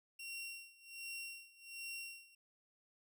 sawtooth tone with tremolo, 2741 Hz, F7, 33 cents flat, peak -40 dBFS, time 0.19-2.35 s, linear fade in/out 5 ms, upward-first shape sine, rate 1.3 Hz, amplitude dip 90%, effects none

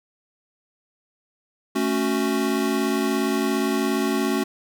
square chord, F# minor, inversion first, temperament equal, 220 / 277.2 / 370 Hz, A3 / C#4 / F#4, 0 / 0 / 0 cents, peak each -26 / -25 / -26 dBFS, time 1.75-4.44 s, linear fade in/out 10 ms, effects none

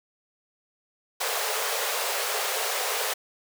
pink high-pass noise, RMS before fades -28 dBFS, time 1.2-3.14 s, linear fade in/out 10 ms, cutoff 410 Hz, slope 96 dB/octave, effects none

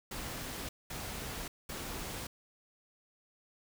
pink noise bursts, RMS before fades -41 dBFS, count 3, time 0.11-2.27 s, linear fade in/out 5 ms, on 580 ms, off 210 ms, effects none

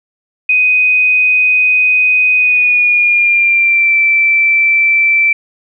sine tone with pitch glide, 2500 to 2333 Hz, D#7 to D7, +8 to -12 cents, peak -7 dBFS, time 0.49-5.33 s, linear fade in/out 5 ms, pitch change -120 cents, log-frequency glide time 2.36-3.97 s, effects none

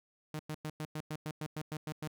sawtooth tone bursts, 153.8 Hz, D#3, 20 cents flat, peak -33 dBFS, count 12, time 0.34-2.076 s, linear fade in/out 2 ms, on 53 ms, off 100 ms, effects none

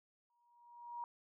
sine tone with exponential growth, 952 Hz, A#5, 36 cents sharp, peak -39 dBFS, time 0.3-1.04 s, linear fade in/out 1 ms, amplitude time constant 160 ms, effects none

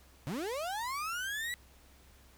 35% pulse linear sweep, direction up, 123.47 to 1975.5 Hz, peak -33 dBFS, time 0.27-1.54 s, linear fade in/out 0 ms, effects added 65 Hz sine -60 dBFS peak until 2.37 s + pink hiss -62 dBFS RMS until 2.37 s

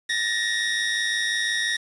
25% pulse tone pair together, 1777.3 / 1883 Hz, A6 / A#6, +17 / +17 cents, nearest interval minor second, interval 100 cents, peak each -24 / -20 dBFS, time 0.09-1.77 s, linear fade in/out 10 ms, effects resampled to 22050 Hz + 7-bit

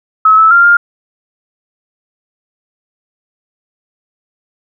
sine tone with pitch steps, 1289 / 1309 / 1390 / 1405 Hz, E6 / E6 / F6 / F6, -39 / -13 / -9 / +10 cents, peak -3 dBFS, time 0.25-0.77 s, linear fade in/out 5 ms, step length 130 ms, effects none

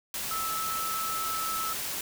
sine tone in noise, 1308 Hz, E6, 14 cents flat, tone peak -31 dBFS, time 0.31-1.73 s, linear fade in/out 2 ms, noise white, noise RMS -34 dBFS, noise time 0.14-2.01 s, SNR 0 dB, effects none

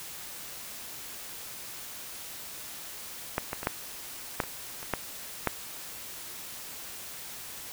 clicks, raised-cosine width 0.5 ms, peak -11 / -16 / -20 / -10 / -10 / -24 / -26 / -11 / -9 dBFS, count 9, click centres 3.381 / 3.531 / 3.631 / 3.671 / 4.402 / 4.437 / 4.829 / 4.937 / 5.473 s, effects white hiss -42 dBFS RMS until 7.72 s

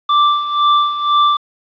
square tone with tremolo, 1174.7 Hz, D6, in tune, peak -9 dBFS, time 0.09-1.37 s, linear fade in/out 5 ms, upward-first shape sine, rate 2 Hz, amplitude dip 70%, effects resampled to 11025 Hz + 7-bit

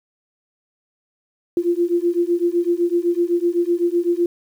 sine beating tone pair, 342.7 / 350.6 Hz, F4 / F4, -33 / +7 cents, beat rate 7.9 Hz, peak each -19 dBFS, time 1.57-4.26 s, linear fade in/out 2 ms, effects 8-bit

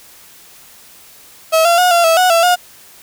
35% pulse tone with pitch steps, 644 / 685 / 723 / 687 / 654 / 734 / 670 / 716 Hz, E5 / F5 / F#5 / F5 / E5 / F#5 / E5 / F5, -41 / -34 / -40 / -29 / -14 / -14 / +28 / +43 cents, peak -7 dBFS, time 1.52-2.56 s, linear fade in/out 20 ms, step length 130 ms, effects white hiss -42 dBFS RMS until 3.02 s

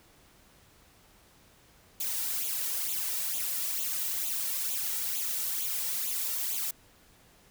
blue noise with flanger, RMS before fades -32 dBFS, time 2-6.71 s, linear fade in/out 5 ms, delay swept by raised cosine 0.28 to 2.18 ms, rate 2.2 Hz, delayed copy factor +0.7, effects pink hiss -60 dBFS RMS until 7.5 s

